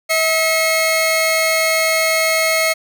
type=tone pair together; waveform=sawtooth; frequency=644 / 2166 Hz; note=E5 / C#7; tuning=-41 / -41 cents; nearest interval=octave + major sixth; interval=2100 cents; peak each=-13 dBFS; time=0.09-2.74 s; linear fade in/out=20 ms; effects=none